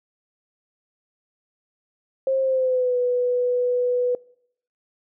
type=tone with pitch glide; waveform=sine; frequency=532 to 493.5 Hz; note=C5 to B4; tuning=+29 to -1 cents; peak=-18 dBFS; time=2.27-4.15 s; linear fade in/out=2 ms; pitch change=-130 cents; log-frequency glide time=2.41-2.97 s; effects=noise-tail reverb RT60 0.7 s tail -24 dB re dry